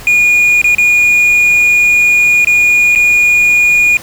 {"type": "tone with dropouts", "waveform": "triangle", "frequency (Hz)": 2440, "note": "D#7", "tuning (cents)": -34, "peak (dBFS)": -4, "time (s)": [0.07, 3.97], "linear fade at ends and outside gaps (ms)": 1, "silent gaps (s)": [[0.616, 0.643], [0.749, 0.783], [2.447, 2.471], [2.951, 2.958]], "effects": ["pink hiss -31 dBFS RMS until 4.02 s"]}